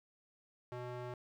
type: tone with band-pass filter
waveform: square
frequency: 123.47 Hz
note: B2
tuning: in tune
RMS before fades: -44 dBFS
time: 0.72-1.14 s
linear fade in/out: 0 ms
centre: 650 Hz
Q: 0.7
effects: 12-bit